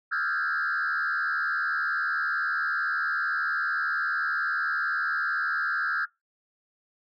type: tone with frequency modulation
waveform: sine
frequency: 1500 Hz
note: F#6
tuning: 23 cents sharp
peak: -23 dBFS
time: 0.11-6.06 s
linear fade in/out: 20 ms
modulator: 75.6 Hz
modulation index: 2.5
effects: noise-tail reverb RT60 0.2 s tail -23 dB re dry + tanh soft clip ceiling -22 dBFS